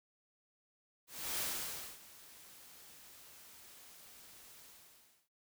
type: noise with ADSR envelope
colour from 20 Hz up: white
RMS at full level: -37 dBFS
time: 1.07-5.29 s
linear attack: 310 ms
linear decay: 600 ms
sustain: -20 dB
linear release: 680 ms
effects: none